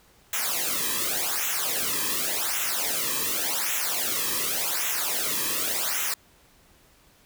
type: noise with flanger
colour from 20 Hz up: white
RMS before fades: -27 dBFS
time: 0.33-6.14 s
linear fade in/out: 2 ms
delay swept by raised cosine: 0.21 to 1.41 ms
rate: 0.88 Hz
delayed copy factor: -0.85
effects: pink hiss -58 dBFS RMS until 7.25 s